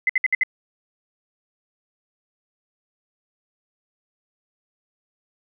sine tone bursts, 2041 Hz, C7, 44 cents flat, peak -15 dBFS, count 5, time 0.07-0.434 s, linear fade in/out 2 ms, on 24 ms, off 61 ms, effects none

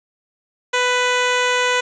10% pulse tone, 496.5 Hz, B4, 9 cents sharp, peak -7 dBFS, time 0.73-1.81 s, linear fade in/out 10 ms, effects resampled to 16000 Hz + 8-bit

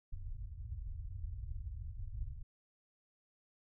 pink low-pass noise, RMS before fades -43 dBFS, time 0.12-2.43 s, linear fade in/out 10 ms, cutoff 110 Hz, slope 48 dB/octave, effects none

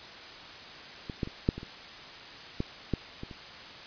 clicks, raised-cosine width 3 ms, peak -23 / -16 / -26 / -10 / -25 / -29 / -16 / -14 / -25 / -30 dBFS, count 10, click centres 1.098 / 1.232 / 1.274 / 1.489 / 1.58 / 1.631 / 2.604 / 2.937 / 3.234 / 3.312 s, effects white hiss -45 dBFS RMS until 3.86 s + resampled to 11025 Hz

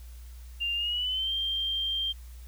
sine tone with pitch glide, 2794 to 3173 Hz, F7 to G7, 0 to +20 cents, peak -27 dBFS, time 0.6-2.13 s, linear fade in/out 20 ms, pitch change +220 cents, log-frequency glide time 0.75-1.33 s, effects added 60 Hz sine -42 dBFS peak until 2.47 s + white hiss -58 dBFS RMS until 2.47 s

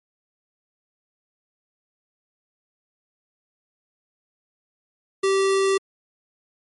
square tone, 388.6 Hz, G4, 15 cents flat, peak -18 dBFS, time 5.23-5.78 s, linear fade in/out 10 ms, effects MP3 48 kbps

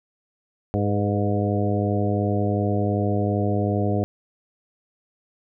harmonic tone with a mistuned harmonic, 102.7 Hz, G#2, 19 cents flat, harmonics 1 / 2 / 3 / 4 / 5 / 6 / 7, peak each -23 / -26 / -28 / -29 / -30 / -31 / -31 dBFS, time 0.74-4.04 s, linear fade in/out 0 ms, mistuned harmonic 5, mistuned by -35 cents, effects none

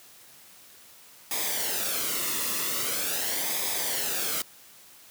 white noise with flanger, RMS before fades -29 dBFS, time 1.31-4.42 s, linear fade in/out 2 ms, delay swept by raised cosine 0.69 to 1.31 ms, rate 0.43 Hz, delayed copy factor -0.6, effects white hiss -52 dBFS RMS until 5.1 s + high-pass 80 Hz 12 dB/octave

